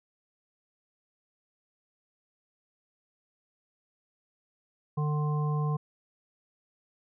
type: harmonic tone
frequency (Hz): 150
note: D3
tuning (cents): +37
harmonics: 1 / 3 / 5 / 7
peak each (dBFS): -26 / -39 / -42 / -38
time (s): 4.97-5.77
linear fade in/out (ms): 10
effects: none